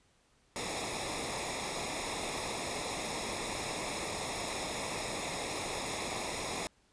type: noise with comb filter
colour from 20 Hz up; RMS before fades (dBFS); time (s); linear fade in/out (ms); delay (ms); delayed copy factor
pink; -37; 0.56-6.67; 0; 0.66; -0.75
effects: pink hiss -69 dBFS RMS until 6.92 s + resampled to 22050 Hz